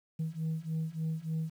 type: beating tone pair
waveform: sine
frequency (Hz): 158.1 / 161.5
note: D#3 / E3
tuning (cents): +28 / -35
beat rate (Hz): 3.4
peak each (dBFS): -34 / -33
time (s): 0.19-1.5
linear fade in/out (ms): 10
effects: tanh soft clip ceiling -28 dBFS + 10-bit